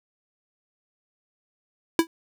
square tone with exponential decay, 329.2 Hz, E4, 2 cents flat, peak -12 dBFS, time 1.99-2.07 s, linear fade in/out 1 ms, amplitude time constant 17 ms, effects none

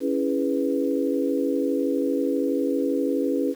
sine chord, C# minor seventh, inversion none, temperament equal, 277.2 / 329.6 / 415.3 / 493.9 Hz, C#4 / E4 / G#4 / B4, 0 / 0 / 0 / 0 cents, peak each -24 / -28 / -28 / -27 dBFS, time 0-3.55 s, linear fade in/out 50 ms, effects 8-bit

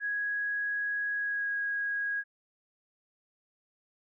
sine tone with pitch glide, 1661.2 to 1646.9 Hz, G#6 to G#6, 0 to -15 cents, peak -29 dBFS, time 0-2.24 s, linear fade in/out 50 ms, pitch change -15 cents, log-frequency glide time 1.14-1.55 s, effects none

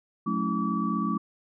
sine tone cluster, 180.4 / 215.8 / 276.3 / 324.5 / 1148 Hz, F#3 / A3 / C#4 / E4 / D6, -44 / -33 / -6 / -27 / -40 cents, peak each -31 / -29 / -33 / -35 / -30 dBFS, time 0.26-1.18 s, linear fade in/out 10 ms, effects none

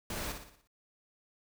pink noise with echo, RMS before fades -38 dBFS, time 0.1-0.32 s, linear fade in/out 2 ms, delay 59 ms, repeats 6, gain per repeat -6 dB, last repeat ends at 0.674 s, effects none

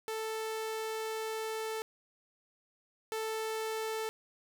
sawtooth tone pair in turn, 440.8 / 440.8 Hz, A4 / A4, +3 / +3 cents, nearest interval unison, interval 0 cents, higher neither, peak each -31 / -30 dBFS, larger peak second, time 0.08-1.82 / 3.12-4.09 s, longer first, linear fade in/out 0 ms, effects none

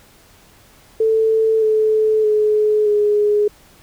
sine tone with pitch steps, 442.8 / 433.9 / 425.3 / 416.7 Hz, A4 / A4 / G#4 / G#4, +11 / -24 / +41 / +6 cents, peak -12 dBFS, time 1-3.48 s, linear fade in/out 5 ms, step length 620 ms, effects pink hiss -49 dBFS RMS until 3.82 s

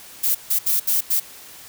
violet noise bursts at uneven times, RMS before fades -19 dBFS, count 5, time 0.23-0.35 / 0.5-0.59 / 0.66-0.8 / 0.87-1.01 / 1.1-1.2 s, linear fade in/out 10 ms, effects white hiss -42 dBFS RMS until 1.68 s

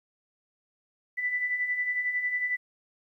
sine beating tone pair, 1975.5 / 1986.5 Hz, B6 / B6, 0 / +10 cents, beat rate 11 Hz, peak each -35 / -27 dBFS, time 1.17-2.57 s, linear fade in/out 20 ms, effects 11-bit

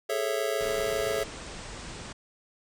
square chord, A major seventh, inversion third, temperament just, 412.5 / 440 / 550 / 660 Hz, G#4 / A4 / C#5 / E5, -12 / 0 / -14 / +2 cents, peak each -34 / -33 / -33 / -33 dBFS, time 0.09-1.24 s, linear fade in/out 10 ms
pink low-pass noise, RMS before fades -41 dBFS, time 0.6-2.13 s, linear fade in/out 10 ms, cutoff 9000 Hz, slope 96 dB/octave
effects none

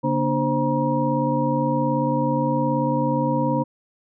sine tone cluster, 141.3 / 238.8 / 297.6 / 524 / 951 Hz, C#3 / A#3 / D4 / C5 / A#5, +34 / +42 / +23 / +2 / +34 cents, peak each -25 dBFS, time 0.03-3.64 s, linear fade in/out 20 ms, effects none

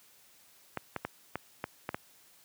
clicks, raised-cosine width 0.5 ms, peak -18 dBFS, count 7, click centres 0.773 / 0.963 / 1.05 / 1.356 / 1.641 / 1.891 / 1.945 s, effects white hiss -61 dBFS RMS until 2.44 s + high-pass 80 Hz 12 dB/octave

